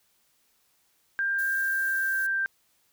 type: tone with pitch glide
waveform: sine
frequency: 1592 to 1574.6 Hz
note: G6 to G6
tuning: +26 to +7 cents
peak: -24 dBFS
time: 1.19-2.46 s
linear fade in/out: 0 ms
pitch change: -19 cents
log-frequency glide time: 1.49-2.19 s
type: noise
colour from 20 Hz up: violet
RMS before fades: -41 dBFS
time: 1.38-2.27 s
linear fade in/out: 10 ms
effects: white hiss -68 dBFS RMS until 2.92 s